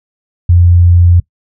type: tone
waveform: sine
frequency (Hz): 87.31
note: F2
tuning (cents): 0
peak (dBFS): -3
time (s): 0.49-1.2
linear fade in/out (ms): 5
effects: noise-tail reverb RT60 0.1 s tail -21 dB re dry